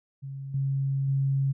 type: tone with level steps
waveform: sine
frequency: 136.6 Hz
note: C#3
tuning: 25 cents flat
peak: -34 / -24 / -22 dBFS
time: 0.22-1.53 s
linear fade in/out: 20 ms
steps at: 0.54 / 1.08 s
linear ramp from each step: 5 ms
effects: none